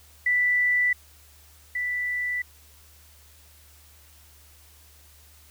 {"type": "tone pair in turn", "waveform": "sine", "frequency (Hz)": [1975.5, 1975.5], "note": ["B6", "B6"], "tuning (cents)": [0, 0], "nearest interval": "unison", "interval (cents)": 0, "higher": "neither", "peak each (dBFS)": [-19, -25], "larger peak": "first", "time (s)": [[0.26, 0.93], [1.75, 2.42]], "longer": "neither", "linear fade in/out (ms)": 5, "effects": ["added 74 Hz sine -54 dBFS peak until 5.5 s", "white hiss -55 dBFS RMS until 5.5 s"]}